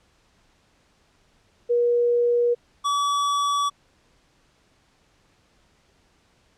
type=tone pair in turn; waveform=sine / square; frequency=479.1 / 1144.1 Hz; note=A#4 / D6; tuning=+47 / -46 cents; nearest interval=octave + minor third; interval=1507 cents; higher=second; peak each=-17 / -21 dBFS; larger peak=first; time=1.69-2.55 / 2.84-3.7 s; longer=neither; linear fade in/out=20 ms; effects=pink hiss -62 dBFS RMS until 6.57 s + low-pass 7000 Hz 12 dB/octave